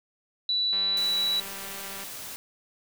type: tone with pitch glide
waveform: sine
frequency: 3951 to 3926 Hz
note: B7 to B7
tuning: 0 to -11 cents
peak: -23 dBFS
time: 0.49-1.4 s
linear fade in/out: 2 ms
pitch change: -11 cents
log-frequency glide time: 1.01-1.18 s
type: click train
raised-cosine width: 0.3 ms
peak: -26 dBFS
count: 257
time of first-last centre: 0.73-2.036 s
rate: 196 Hz
type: noise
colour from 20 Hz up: white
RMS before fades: -39 dBFS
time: 0.97-2.36 s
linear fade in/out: 0 ms
effects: none